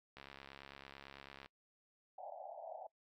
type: click train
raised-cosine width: 0.3 ms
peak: -35 dBFS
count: 90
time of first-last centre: 0.17-1.46 s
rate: 69 Hz
type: band-pass noise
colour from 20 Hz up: pink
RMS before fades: -49 dBFS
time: 2.18-2.87 s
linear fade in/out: 5 ms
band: 580 to 830 Hz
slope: 96 dB/octave
effects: noise-tail reverb RT60 0.1 s tail -23 dB re dry + MP3 96 kbps